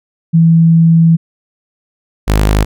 sine / sawtooth tone pair in turn, 164.81 / 51.91 Hz, E3 / G#1, 0 / 0 cents, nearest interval octave + minor sixth, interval 2000 cents, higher first, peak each -4 dBFS, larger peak neither, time 0.33-1.17 / 2.27-2.65 s, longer first, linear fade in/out 20 ms, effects none

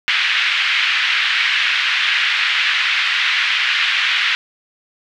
pink band-pass noise, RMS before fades -17 dBFS, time 0.08-4.35 s, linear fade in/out 0 ms, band 1700 to 3400 Hz, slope 24 dB/octave, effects none

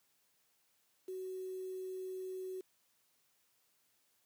sine tone with quantisation, 373.8 Hz, F#4, 18 cents sharp, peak -40 dBFS, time 1.08-2.61 s, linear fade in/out 5 ms, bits 10, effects white hiss -75 dBFS RMS until 4.25 s + high-pass 80 Hz 12 dB/octave

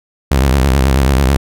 sawtooth tone with vibrato, 66.9 Hz, C2, 39 cents sharp, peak -5 dBFS, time 0.31-1.37 s, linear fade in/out 5 ms, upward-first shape sine, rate 9.2 Hz, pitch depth 120 cents each way, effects none

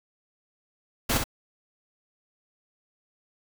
pink noise with echo, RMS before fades -24 dBFS, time 1.09-1.18 s, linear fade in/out 10 ms, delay 61 ms, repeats 1, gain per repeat -5 dB, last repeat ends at 1.241 s, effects none

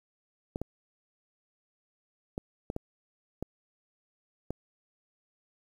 clicks, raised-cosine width 2 ms, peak -20 dBFS, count 7, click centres 0.559 / 0.616 / 2.379 / 2.701 / 2.764 / 3.426 / 4.506 s, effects 9-bit

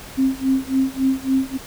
sine tone with tremolo, 265.5 Hz, C4, 25 cents sharp, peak -13 dBFS, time 0.17-1.58 s, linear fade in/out 20 ms, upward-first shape sine, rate 3.6 Hz, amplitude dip 95%, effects pink hiss -38 dBFS RMS until 1.66 s

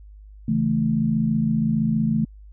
sine chord, A major, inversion first, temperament equal, 138.59 / 164.81 / 220 Hz, C#3 / E3 / A3, 0 / 0 / 0 cents, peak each -26 / -24 / -20 dBFS, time 0.48-2.25 s, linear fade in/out 5 ms, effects added 51 Hz sine -41 dBFS peak until 2.52 s

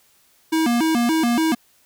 square tone with vibrato, 275.8 Hz, C#4, 9 cents flat, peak -17 dBFS, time 0.52-1.55 s, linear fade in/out 10 ms, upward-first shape square, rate 3.5 Hz, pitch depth 260 cents each way, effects white hiss -58 dBFS RMS until 1.85 s

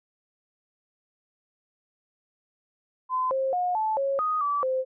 sine tone with pitch steps, 1023 / 532 / 720 / 871 / 549 / 1245 / 1154 / 520 Hz, C6 / C5 / F#5 / A5 / C#5 / D#6 / D6 / C5, -39 / +29 / -47 / -18 / -17 / +1 / -31 / -11 cents, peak -23 dBFS, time 3.09-4.85 s, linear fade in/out 50 ms, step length 220 ms, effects none

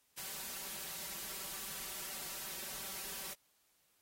white noise with comb filter, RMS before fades -44 dBFS, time 0.17-3.34 s, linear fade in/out 10 ms, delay 5.2 ms, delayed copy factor +0.8, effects white hiss -74 dBFS RMS until 4.01 s + AAC 48 kbps

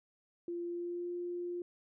sine tone with pitch glide, 345.4 to 351.2 Hz, F4 to F4, -19 to +10 cents, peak -36 dBFS, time 0.48-1.62 s, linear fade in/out 2 ms, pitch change +29 cents, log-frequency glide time 0.64-1.11 s, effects none

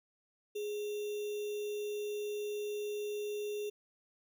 sine tone with sample-and-hold, 416.6 Hz, G#4, 5 cents sharp, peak -35 dBFS, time 0.55-3.7 s, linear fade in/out 10 ms, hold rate 3150 Hz, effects none

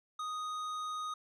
triangle tone with tanh clipping, 1244.5 Hz, D#6, in tune, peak -38 dBFS, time 0.19-1.14 s, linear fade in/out 5 ms, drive 16 dB, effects none

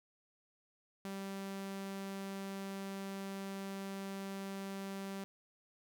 sawtooth tone, 195.3 Hz, G3, 6 cents flat, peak -37 dBFS, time 1.05-5.24 s, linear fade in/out 0 ms, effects none

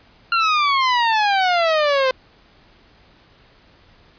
sawtooth exponential sweep, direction down, 1395 to 512 Hz, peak -11 dBFS, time 0.32-2.11 s, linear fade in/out 2 ms, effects pink hiss -52 dBFS RMS until 4.18 s + resampled to 11025 Hz

